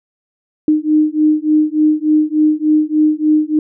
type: beating tone pair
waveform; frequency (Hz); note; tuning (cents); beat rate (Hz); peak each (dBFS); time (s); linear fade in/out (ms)
sine; 304.8 / 308.2; D#4 / D#4; -36 / -16; 3.4; -13; 0.68-3.59; 2
effects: none